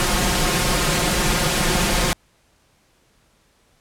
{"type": "noise with comb filter", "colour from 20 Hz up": "pink", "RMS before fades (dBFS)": -19, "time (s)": [0, 2.13], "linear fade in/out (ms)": 0, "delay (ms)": 5.6, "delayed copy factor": 0.8, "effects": ["pink hiss -60 dBFS RMS until 3.8 s", "low-pass 11000 Hz 12 dB/octave"]}